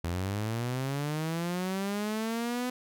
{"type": "linear sweep", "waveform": "sawtooth", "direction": "up", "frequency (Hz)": [82.41, 251.9], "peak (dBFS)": -26, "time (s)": [0.04, 2.7], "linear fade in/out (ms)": 5, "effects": []}